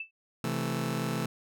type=tone with exponential decay; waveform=sine; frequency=2642 Hz; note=E7; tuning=3 cents sharp; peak=-31 dBFS; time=0-0.11 s; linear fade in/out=5 ms; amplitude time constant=23 ms
type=chord; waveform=sawtooth; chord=A minor; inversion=first; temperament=just; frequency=132 / 165 / 220 Hz; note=C3 / E3 / A3; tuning=+16 / +2 / 0 cents; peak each=-30 dBFS; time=0.44-1.26 s; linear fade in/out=2 ms
effects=none